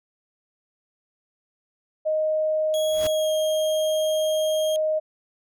sine tone, 622.3 Hz, D#5, in tune, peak -20 dBFS, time 2.05-5 s, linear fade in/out 20 ms
sawtooth tone with pitch glide, 3322 to 3231 Hz, G#7 to G#7, 0 to -48 cents, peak -28 dBFS, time 2.74-4.76 s, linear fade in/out 0 ms, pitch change -48 cents, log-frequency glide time 3.08-3.32 s
pink noise with exponential growth, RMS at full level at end -29 dBFS, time 2.83-3.07 s, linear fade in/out 2 ms, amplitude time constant 51 ms
effects none

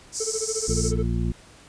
pink band-pass noise, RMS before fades -30 dBFS, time 0.12-0.93 s, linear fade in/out 50 ms, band 5300 to 8700 Hz, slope 48 dB/octave
triangle tone with tremolo, 440 Hz, A4, in tune, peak -22 dBFS, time 0.2-1.03 s, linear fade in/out 5 ms, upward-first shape sine, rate 14 Hz, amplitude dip 100%
harmonic tone, 58 Hz, A#1, 8 cents flat, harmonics 1 / 2 / 3 / 4 / 6, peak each -25 / -27 / -29 / -31 / -35 dBFS, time 0.68-1.32 s, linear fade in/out 5 ms
effects pink hiss -50 dBFS RMS until 1.68 s + resampled to 22050 Hz

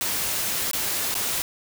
white noise with dropouts, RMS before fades -26 dBFS, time 0.01-1.42 s, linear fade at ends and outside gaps 0 ms, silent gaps 0.712-0.733 / 1.142-1.152 s, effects none

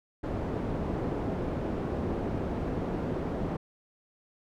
white low-pass noise, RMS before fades -32 dBFS, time 0.23-3.57 s, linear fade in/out 10 ms, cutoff 400 Hz, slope 12 dB/octave, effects none

